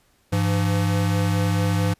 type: tone pair together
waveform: square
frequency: 100.8 / 169.52 Hz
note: G2 / E3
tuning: +49 / +49 cents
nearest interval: major sixth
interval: 900 cents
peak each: -21 / -24 dBFS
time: 0.32-1.94 s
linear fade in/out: 10 ms
effects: pink hiss -62 dBFS RMS until 1.99 s + resampled to 32000 Hz